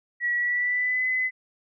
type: tone with pitch glide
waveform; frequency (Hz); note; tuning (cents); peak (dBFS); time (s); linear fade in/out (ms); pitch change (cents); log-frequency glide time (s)
sine; 1928 to 2022; B6 to B6; -42 to +40; -22; 0.2-1.31; 50; +82; 0.36-1.06
effects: none